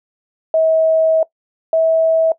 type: tone pair in turn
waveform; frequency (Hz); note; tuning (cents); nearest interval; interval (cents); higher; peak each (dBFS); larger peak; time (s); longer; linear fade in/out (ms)
sine; 642 / 648.3; E5 / E5; -46 / -29; unison; 17; second; -10; neither; 0.54-1.23 / 1.73-2.32; first; 2
effects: noise-tail reverb RT60 0.1 s tail -19 dB re dry